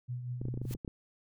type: tone with tremolo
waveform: sine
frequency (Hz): 123.47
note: B2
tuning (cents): 0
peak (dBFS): -33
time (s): 0.08-0.77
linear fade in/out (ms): 20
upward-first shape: triangle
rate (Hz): 5.3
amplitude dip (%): 55
type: clicks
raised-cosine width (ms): 3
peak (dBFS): -26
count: 11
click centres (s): 0.415 / 0.454 / 0.485 / 0.541 / 0.575 / 0.616 / 0.653 / 0.711 / 0.75 / 0.848 / 0.878
type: noise with exponential growth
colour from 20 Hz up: white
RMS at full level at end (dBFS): -43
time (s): 0.62-0.74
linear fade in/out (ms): 2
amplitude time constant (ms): 26
effects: none